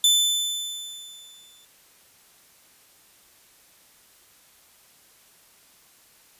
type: tone with exponential decay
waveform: sawtooth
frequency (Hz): 3520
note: A7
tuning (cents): 0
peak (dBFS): -11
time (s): 0.04-1.65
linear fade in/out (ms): 2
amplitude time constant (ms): 350
effects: white hiss -56 dBFS RMS until 6.39 s + resampled to 32000 Hz